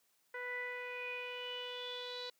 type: tone with low-pass filter sweep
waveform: sawtooth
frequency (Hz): 493.9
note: B4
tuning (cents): 0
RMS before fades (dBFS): -43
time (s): 0.34-2.3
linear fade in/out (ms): 5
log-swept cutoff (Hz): 1800 to 4100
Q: 9.5
effects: white hiss -75 dBFS RMS until 2.39 s + high-pass 150 Hz 12 dB/octave